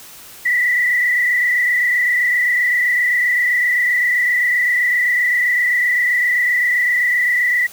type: tone with frequency modulation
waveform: sine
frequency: 1960 Hz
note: B6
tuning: 14 cents flat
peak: -13 dBFS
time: 0.45-7.67 s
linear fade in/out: 10 ms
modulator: 27.7 Hz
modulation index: 1.9
effects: white hiss -39 dBFS RMS until 7.72 s